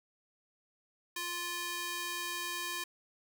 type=tone with high-pass filter; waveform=square; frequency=349.2 Hz; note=F4; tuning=in tune; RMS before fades=-38 dBFS; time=1.16-2.84 s; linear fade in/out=5 ms; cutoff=1400 Hz; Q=0.6; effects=none